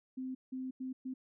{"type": "tone bursts at uneven times", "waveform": "sine", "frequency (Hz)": 259.1, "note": "C4", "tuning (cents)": -17, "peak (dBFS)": -37, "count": 4, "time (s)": [[0.17, 0.35], [0.52, 0.71], [0.8, 0.93], [1.05, 1.14]], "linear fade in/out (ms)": 10, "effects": []}